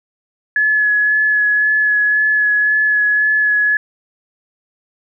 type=tone with vibrato; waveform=sine; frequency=1702 Hz; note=G#6; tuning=42 cents sharp; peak=-11 dBFS; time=0.56-3.77 s; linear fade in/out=2 ms; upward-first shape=sine; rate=1.9 Hz; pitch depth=15 cents each way; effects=none